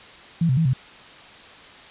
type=tone with pitch steps; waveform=sine; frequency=167.6 / 128.8 / 162.7 / 129.6 Hz; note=E3 / C3 / E3 / C3; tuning=+29 / -27 / -22 / -16 cents; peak=-16 dBFS; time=0.41-0.734 s; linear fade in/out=5 ms; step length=81 ms; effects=white hiss -44 dBFS RMS until 1.9 s + resampled to 8000 Hz